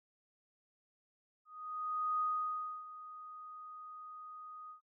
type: tone with ADSR envelope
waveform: sine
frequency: 1244.5 Hz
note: D#6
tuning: in tune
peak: -31 dBFS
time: 1.45-4.81 s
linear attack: 750 ms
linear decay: 640 ms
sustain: -16 dB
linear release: 110 ms
effects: noise-tail reverb RT60 0.1 s tail -22 dB re dry